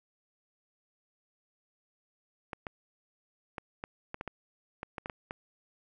clicks, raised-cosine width 0.5 ms, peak -22 dBFS, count 12, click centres 2.532 / 2.668 / 3.582 / 3.839 / 4.144 / 4.211 / 4.277 / 4.831 / 4.982 / 5.059 / 5.098 / 5.309 s, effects none

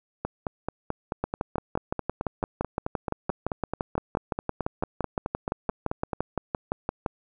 two click trains, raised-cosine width 1 ms, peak -12 / -14 dBFS, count 35 / 28, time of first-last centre 1.24-7.062 / 0.25-6.132 s, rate 5.84 / 4.59 Hz, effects none

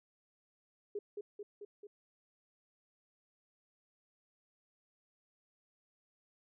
sine tone with echo, 410.9 Hz, G#4, 18 cents flat, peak -36 dBFS, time 0.95-0.99 s, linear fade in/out 5 ms, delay 220 ms, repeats 4, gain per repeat -3 dB, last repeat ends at 1.87 s, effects none

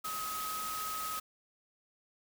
sine tone in noise, 1268 Hz, D#6, 32 cents sharp, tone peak -37 dBFS, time 0.04-1.2 s, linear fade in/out 10 ms, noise white, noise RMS -41 dBFS, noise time 0.04-1.2 s, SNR +1 dB, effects none

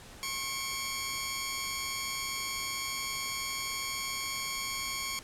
10% pulse tone pair together, 1084 / 2300 Hz, C#6 / D7, -39 / -37 cents, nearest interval octave + minor second, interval 1302 cents, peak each -27 dBFS, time 0.23-5.19 s, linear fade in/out 0 ms, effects pink hiss -50 dBFS RMS until 5.23 s + low-pass 11000 Hz 12 dB/octave

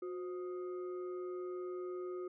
sine tone with frequency modulation, 362.8 Hz, F#4, 34 cents flat, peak -39 dBFS, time 0.02-2.28 s, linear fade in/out 5 ms, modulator 882 Hz, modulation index 0.42, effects none

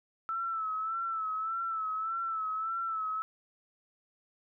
sine tone with vibrato, 1317 Hz, E6, 2 cents flat, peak -31 dBFS, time 0.29-3.22 s, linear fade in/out 0 ms, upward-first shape sine, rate 1.7 Hz, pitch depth 53 cents each way, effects none

